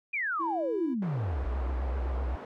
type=exponential sweep; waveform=sine; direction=down; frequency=2489 to 51.91 Hz; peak=-28 dBFS; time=0.13-1.48 s; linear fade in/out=10 ms
type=tone; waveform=triangle; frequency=330.5 Hz; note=E4; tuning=5 cents sharp; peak=-32 dBFS; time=0.39-0.95 s; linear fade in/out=20 ms
type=band-pass noise; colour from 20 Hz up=pink; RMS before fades=-42 dBFS; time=1.02-2.45 s; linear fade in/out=2 ms; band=300 to 1000 Hz; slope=12 dB/octave
type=tone with vibrato; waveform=sine; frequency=63.9 Hz; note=C2; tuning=40 cents flat; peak=-28 dBFS; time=1.42-2.36 s; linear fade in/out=10 ms; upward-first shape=sine; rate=7.8 Hz; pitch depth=92 cents each way
effects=none